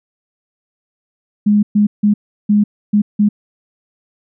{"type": "tone bursts at uneven times", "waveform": "sine", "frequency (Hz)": 207.7, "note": "G#3", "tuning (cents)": 0, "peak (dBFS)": -8, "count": 6, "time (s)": [[1.46, 1.63], [1.75, 1.87], [2.03, 2.14], [2.49, 2.64], [2.93, 3.02], [3.19, 3.29]], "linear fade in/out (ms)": 10, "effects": []}